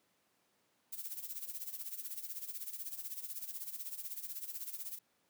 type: noise with tremolo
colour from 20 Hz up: violet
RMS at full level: -41 dBFS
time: 0.92-4.99 s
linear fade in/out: 10 ms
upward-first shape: sine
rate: 16 Hz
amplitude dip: 75%
effects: pink hiss -75 dBFS RMS until 5.29 s + high-pass 200 Hz 12 dB/octave